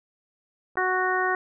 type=clicks; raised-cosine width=1 ms; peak=-35 dBFS; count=2; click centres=0.756 / 0.789 s
type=harmonic tone; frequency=370 Hz; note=F#4; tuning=in tune; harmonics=1 / 2 / 3 / 4 / 5; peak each=-28 / -28 / -28 / -28 / -28 dBFS; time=0.77-1.35 s; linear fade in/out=2 ms
effects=none